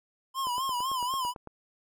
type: tone with vibrato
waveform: square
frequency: 1024 Hz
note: C6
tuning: 38 cents flat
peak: -29 dBFS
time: 0.34-1.34 s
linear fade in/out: 50 ms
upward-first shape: sine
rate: 4 Hz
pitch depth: 98 cents each way
type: click train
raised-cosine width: 1 ms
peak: -28 dBFS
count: 10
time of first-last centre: 0.47-1.473 s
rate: 8.97 Hz
effects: none